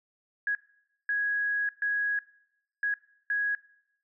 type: tone bursts at uneven times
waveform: sine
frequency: 1661.2 Hz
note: G#6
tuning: in tune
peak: -25 dBFS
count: 5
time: 0.47-0.55 / 1.09-1.69 / 1.82-2.19 / 2.83-2.94 / 3.3-3.55 s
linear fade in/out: 2 ms
effects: noise-tail reverb RT60 0.8 s tail -21 dB re dry